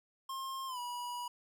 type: tone with pitch glide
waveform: square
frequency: 1066 to 971.9 Hz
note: C6 to B5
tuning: +32 to -28 cents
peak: -39 dBFS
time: 0.29-1.28 s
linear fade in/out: 5 ms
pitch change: -160 cents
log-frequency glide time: 0.67-0.79 s
effects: none